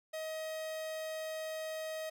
45% pulse tone, 632 Hz, D#5, 27 cents sharp, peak -38 dBFS, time 0.13-2.1 s, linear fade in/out 10 ms, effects none

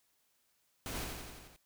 pink noise with echo, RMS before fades -41 dBFS, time 0.86-1.04 s, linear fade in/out 0 ms, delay 87 ms, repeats 6, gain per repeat -3 dB, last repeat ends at 1.562 s, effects white hiss -75 dBFS RMS until 1.65 s

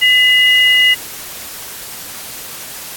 sine tone pair together, 2011 / 2869 Hz, B6 / F7, +31 / +46 cents, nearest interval tritone, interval 615 cents, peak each -10 dBFS, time 0.01-0.95 s, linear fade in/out 20 ms, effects white hiss -29 dBFS RMS until 2.96 s + AAC 64 kbps

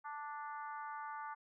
harmonic tone, 293.7 Hz, D4, in tune, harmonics 3 / 4 / 5 / 6 / 7, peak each -45 / -47 / -51 / -58 / -62 dBFS, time 0.04-1.35 s, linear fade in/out 20 ms, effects none

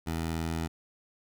15% pulse tone, 81.8 Hz, E2, 13 cents flat, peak -24 dBFS, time 0.06-0.68 s, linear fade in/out 20 ms, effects none

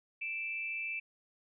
sine tone pair together, 2349 / 2634 Hz, D7 / E7, 0 / -2 cents, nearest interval major second, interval 198 cents, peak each -38 / -38 dBFS, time 0.21-1 s, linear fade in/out 10 ms, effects none

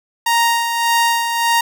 sawtooth tone with tremolo, 932.3 Hz, A#5, in tune, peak -8 dBFS, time 0.26-1.61 s, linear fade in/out 5 ms, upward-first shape sine, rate 1.7 Hz, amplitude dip 50%, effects none

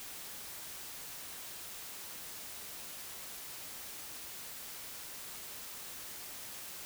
silence, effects white hiss -46 dBFS RMS until 6.85 s

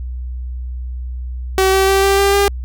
sawtooth tone with pitch steps, 381 / 385 / 389 / 393.1 / 397.2 / 401.3 Hz, G4 / G4 / G4 / G4 / G4 / G4, -49 / -31 / -13 / +5 / +23 / +41 cents, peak -7 dBFS, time 1.58-2.48 s, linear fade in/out 0 ms, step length 150 ms, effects added 62 Hz sine -22 dBFS peak until 2.64 s

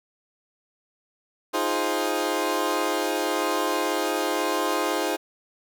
20% pulse chord, F minor seventh, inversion third, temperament equal, 311.1 / 349.2 / 415.3 / 523.3 Hz, Eb4 / F4 / Ab4 / C5, 0 / 0 / 0 / 0 cents, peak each -24 dBFS, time 1.53-5.17 s, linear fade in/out 20 ms, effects none

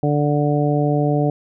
harmonic tone, 146.83 Hz, D3, in tune, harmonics 1 / 2 / 3 / 4 / 5, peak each -18 / -21 / -23 / -24 / -25 dBFS, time 0.03-1.3 s, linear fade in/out 2 ms, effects none

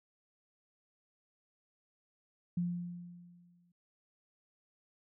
sine tone with exponential decay, 174.9 Hz, F3, 3 cents sharp, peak -29 dBFS, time 2.57-3.72 s, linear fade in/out 5 ms, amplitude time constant 250 ms, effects none

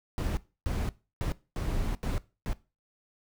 brown noise bursts at uneven times, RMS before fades -30 dBFS, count 6, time 0.18-0.37 / 0.66-0.89 / 1.21-1.32 / 1.56-1.95 / 2.03-2.18 / 2.46-2.53 s, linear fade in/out 0 ms, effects noise-tail reverb RT60 0.3 s tail -19 dB re dry

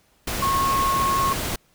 sine tone in noise, 1090 Hz, C#6, 29 cents flat, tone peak -19 dBFS, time 0.42-1.33 s, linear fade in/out 5 ms, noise pink, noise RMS -27 dBFS, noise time 0.27-1.56 s, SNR +5 dB, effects pink hiss -61 dBFS RMS until 1.74 s

